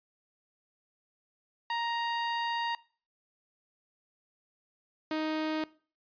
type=tone pair in turn; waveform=sawtooth; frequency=935 / 312 Hz; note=A#5 / D#4; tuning=+5 / +5 cents; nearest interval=octave + perfect fifth; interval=1900 cents; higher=first; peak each=-26 dBFS; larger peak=neither; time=1.7-2.75 / 5.11-5.64 s; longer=first; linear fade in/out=2 ms; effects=noise-tail reverb RT60 0.4 s tail -21 dB re dry + resampled to 11025 Hz